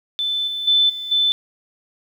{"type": "tone with level steps", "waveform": "sine", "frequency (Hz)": 3520, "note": "A7", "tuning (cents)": 0, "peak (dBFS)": [-19, -23, -12, -26, -14], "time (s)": [0.19, 1.32], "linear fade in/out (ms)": 0, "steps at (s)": [0.47, 0.67, 0.89, 1.11], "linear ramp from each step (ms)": 10, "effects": ["8-bit"]}